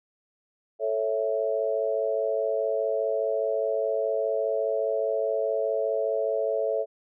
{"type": "chord", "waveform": "sine", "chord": "A major", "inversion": "none", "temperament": "equal", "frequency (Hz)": [440, 554.4, 659.3], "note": ["A4", "C#5", "E5"], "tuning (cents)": [0, 0, 0], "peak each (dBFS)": -28, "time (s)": [0.79, 6.86], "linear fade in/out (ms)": 50, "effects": []}